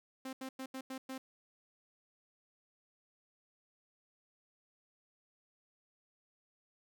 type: tone bursts at uneven times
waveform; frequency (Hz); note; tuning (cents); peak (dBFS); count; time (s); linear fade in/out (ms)
sawtooth; 263.2; C4; +10; -37; 6; 0.25-0.33 / 0.41-0.49 / 0.59-0.66 / 0.74-0.81 / 0.9-0.98 / 1.09-1.18; 5
effects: none